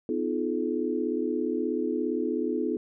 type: tone cluster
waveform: sine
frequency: 251.6 / 309.8 / 346.7 / 429.1 Hz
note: B3 / D#4 / F4 / A4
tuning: +32 / -7 / -13 / -43 cents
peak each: -31 dBFS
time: 0.09-2.77 s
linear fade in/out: 2 ms
effects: none